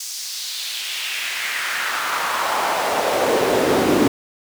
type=noise with high-pass filter sweep; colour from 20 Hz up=brown; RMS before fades=-21 dBFS; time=0-4.08 s; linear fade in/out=5 ms; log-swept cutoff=6100 to 280 Hz; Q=2; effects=none